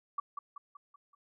sine tone with echo, 1144 Hz, D6, 46 cents flat, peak -30 dBFS, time 0.18-0.2 s, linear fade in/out 5 ms, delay 190 ms, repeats 5, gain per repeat -6 dB, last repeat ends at 1.15 s, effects none

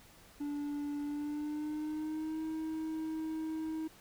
triangle tone with pitch glide, 290.4 to 316.7 Hz, D4 to D#4, -19 to +31 cents, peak -33 dBFS, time 0.4-3.88 s, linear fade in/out 10 ms, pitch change +150 cents, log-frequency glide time 1.02-2.42 s, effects pink hiss -59 dBFS RMS until 4 s

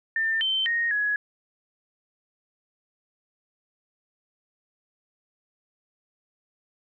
sine tone with pitch steps, 1796 / 3096 / 1863 / 1678 Hz, A6 / G7 / A#6 / G#6, +35 / -22 / -2 / +17 cents, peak -22 dBFS, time 0.16-1.16 s, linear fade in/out 2 ms, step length 250 ms, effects none

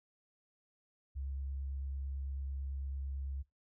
sine tone with vibrato, 68.2 Hz, C#2, 28 cents flat, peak -37 dBFS, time 1.15-3.43 s, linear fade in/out 20 ms, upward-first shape triangle, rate 9 Hz, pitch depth 14 cents each way, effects noise-tail reverb RT60 0.2 s tail -22 dB re dry

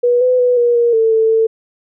sine tone with pitch steps, 485.8 / 504 / 493.9 / 478.7 / 472.9 / 447.8 / 444.4 / 446.8 Hz, B4 / B4 / B4 / A#4 / A#4 / A4 / A4 / A4, -29 / +35 / 0 / +46 / +25 / +30 / +17 / +27 cents, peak -9 dBFS, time 0.03-1.47 s, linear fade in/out 10 ms, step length 180 ms, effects none

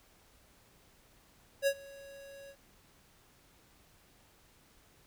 square tone with ADSR envelope, 554.4 Hz, C#5, in tune, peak -25 dBFS, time 1.62-2.56 s, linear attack 49 ms, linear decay 66 ms, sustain -24 dB, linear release 64 ms, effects pink hiss -64 dBFS RMS until 5.06 s

